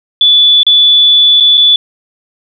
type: tone with dropouts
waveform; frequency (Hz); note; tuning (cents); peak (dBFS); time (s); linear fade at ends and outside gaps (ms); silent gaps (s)
sine; 3460; A7; -30; -3; 0.21-1.76; 2; 0.632-0.666 / 1.401-1.406 / 1.573-1.577
effects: none